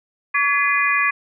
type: tone cluster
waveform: sine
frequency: 1137 / 1696 / 2028 / 2442 Hz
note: C#6 / G#6 / B6 / D#7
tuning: +44 / +36 / +45 / -33 cents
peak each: -21 dBFS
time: 0.34-1.11 s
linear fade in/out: 10 ms
effects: none